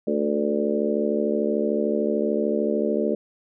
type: harmonic tone with a mistuned harmonic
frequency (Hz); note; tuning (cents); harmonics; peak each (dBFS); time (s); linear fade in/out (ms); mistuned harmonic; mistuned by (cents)
73.42; D2; 0; 3 / 4 / 5 / 6 / 7 / 8; -26 / -29 / -27 / -26 / -32 / -28; 0.07-3.15; 5; 7; -27
effects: none